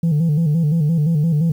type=tone with vibrato; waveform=sine; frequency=157.6 Hz; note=D#3; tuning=23 cents sharp; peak=-11 dBFS; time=0.03-1.52 s; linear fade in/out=5 ms; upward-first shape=square; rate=5.8 Hz; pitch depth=100 cents each way; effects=tanh soft clip ceiling -12 dBFS + 8-bit